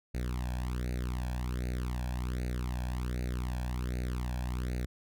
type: tone with flanger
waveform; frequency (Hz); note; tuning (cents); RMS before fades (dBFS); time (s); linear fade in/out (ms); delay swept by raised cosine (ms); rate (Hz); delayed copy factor
sawtooth; 61.74; B1; 0; -34; 0.14-4.86; 10; 0.46 to 1.22; 1.3; +0.95
effects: none